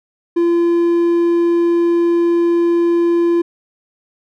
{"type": "tone", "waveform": "triangle", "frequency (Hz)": 341.9, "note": "F4", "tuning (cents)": -37, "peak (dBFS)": -9, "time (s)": [0.36, 3.42], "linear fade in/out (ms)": 10, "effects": []}